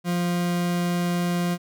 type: tone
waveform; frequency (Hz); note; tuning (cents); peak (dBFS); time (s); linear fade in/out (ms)
40% pulse; 175.1; F3; +5; -21; 0.04-1.58; 50
effects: none